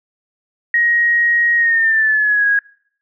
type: tone with pitch glide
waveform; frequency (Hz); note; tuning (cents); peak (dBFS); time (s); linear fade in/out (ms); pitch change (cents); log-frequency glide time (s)
sine; 1885 to 1650.5; A#6 to G#6; +19 to -11; -11; 0.74-2.59; 2; -230; 1.56-2.47
effects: noise-tail reverb RT60 0.6 s tail -23 dB re dry